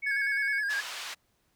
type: tone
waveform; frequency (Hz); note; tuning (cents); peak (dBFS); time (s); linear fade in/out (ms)
sine; 2217; C#7; 0; -30; 0.02-0.61; 20
type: tone with vibrato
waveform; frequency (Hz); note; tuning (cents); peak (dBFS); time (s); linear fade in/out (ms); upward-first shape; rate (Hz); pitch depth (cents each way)
triangle; 1661.2; G#6; 0; -26; 0.06-0.81; 10; square; 9.6; 46
type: band-pass noise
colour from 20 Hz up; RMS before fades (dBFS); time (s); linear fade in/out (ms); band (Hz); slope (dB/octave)
white; -39; 0.69-1.15; 20; 870 to 4300; 12
effects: pink hiss -72 dBFS RMS until 1.55 s